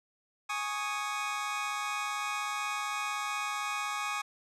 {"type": "chord", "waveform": "25% pulse", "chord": "Ab suspended fourth", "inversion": "none", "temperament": "equal", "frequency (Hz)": [830.6, 1108.7, 1244.5], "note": ["Ab5", "Db6", "Eb6"], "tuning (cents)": [0, 0, 0], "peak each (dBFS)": [-34, -33, -32], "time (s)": [0.49, 4.22], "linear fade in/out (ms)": 10, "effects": ["low-pass 9000 Hz 12 dB/octave"]}